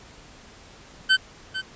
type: tone with echo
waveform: 25% pulse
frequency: 1532 Hz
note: G6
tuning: 40 cents flat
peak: -11 dBFS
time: 1.09-1.17 s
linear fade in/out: 20 ms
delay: 450 ms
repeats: 1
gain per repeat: -12 dB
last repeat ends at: 1.62 s
effects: pink hiss -48 dBFS RMS until 1.75 s + resampled to 16000 Hz